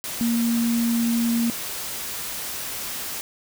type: tone in noise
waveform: sine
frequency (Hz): 233.1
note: A#3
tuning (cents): 0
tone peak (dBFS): -19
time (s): 0.21-1.5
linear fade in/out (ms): 0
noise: white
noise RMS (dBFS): -31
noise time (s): 0.04-3.21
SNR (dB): +9
effects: none